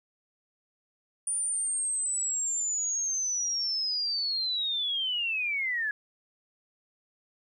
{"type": "linear sweep", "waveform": "sine", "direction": "down", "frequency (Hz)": [9397, 1661.2], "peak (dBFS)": -27, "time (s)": [1.27, 5.91], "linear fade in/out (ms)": 2, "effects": ["11-bit"]}